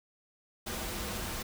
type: noise with comb filter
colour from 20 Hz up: pink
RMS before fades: -37 dBFS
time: 0.66-1.43 s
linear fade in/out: 10 ms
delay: 7.1 ms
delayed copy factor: -0.55
effects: none